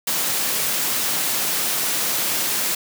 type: high-pass noise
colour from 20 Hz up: white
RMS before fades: -22 dBFS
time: 0.07-2.75 s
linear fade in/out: 5 ms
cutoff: 120 Hz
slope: 24 dB/octave
effects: none